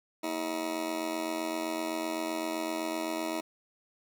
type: tone with amplitude modulation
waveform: 20% pulse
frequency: 318.6 Hz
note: D#4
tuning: 41 cents sharp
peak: -23 dBFS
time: 0.23-3.41 s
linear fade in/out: 10 ms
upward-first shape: sine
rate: 87.8 Hz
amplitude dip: 80%
effects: none